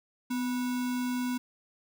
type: tone with sample-and-hold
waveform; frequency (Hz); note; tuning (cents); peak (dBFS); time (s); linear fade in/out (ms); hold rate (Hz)
sine; 250; B3; +21; -28; 0.3-1.38; 10; 1225
effects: none